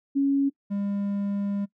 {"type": "tone pair in turn", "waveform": ["sine", "triangle"], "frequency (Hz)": [277.2, 201], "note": ["C#4", "G3"], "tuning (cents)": [0, 44], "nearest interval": "tritone", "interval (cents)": 556, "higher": "first", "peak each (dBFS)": [-19, -23], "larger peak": "first", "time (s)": [[0.15, 0.5], [0.7, 1.66]], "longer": "second", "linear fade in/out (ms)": 20, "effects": ["noise-tail reverb RT60 0.1 s tail -21 dB re dry"]}